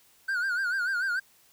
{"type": "tone with vibrato", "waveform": "triangle", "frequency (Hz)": 1500, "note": "F#6", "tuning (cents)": 23, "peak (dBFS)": -24, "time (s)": [0.28, 1.2], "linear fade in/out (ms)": 10, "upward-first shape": "sine", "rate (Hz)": 6.8, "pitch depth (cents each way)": 110, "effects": ["white hiss -61 dBFS RMS until 1.52 s"]}